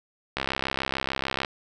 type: click train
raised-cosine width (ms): 0.3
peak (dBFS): -10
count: 73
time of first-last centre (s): 0.37-1.448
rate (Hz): 66.8
effects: none